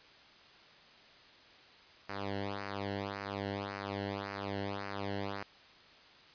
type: tone with flanger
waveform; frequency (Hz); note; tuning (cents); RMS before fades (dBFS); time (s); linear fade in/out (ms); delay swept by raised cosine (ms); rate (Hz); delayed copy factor
sawtooth; 99.7; G2; +30; -39; 2.09-5.43; 5; 0.28 to 0.84; 1.8; -1
effects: white hiss -58 dBFS RMS until 6.34 s + resampled to 11025 Hz